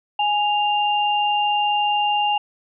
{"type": "tone pair together", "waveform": "sine", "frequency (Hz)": [830.6, 2794], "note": ["G#5", "F7"], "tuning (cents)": [0, 0], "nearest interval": "octave + major sixth", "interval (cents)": 2100, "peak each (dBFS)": [-18, -23], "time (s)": [0.19, 2.38], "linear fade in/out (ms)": 5, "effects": []}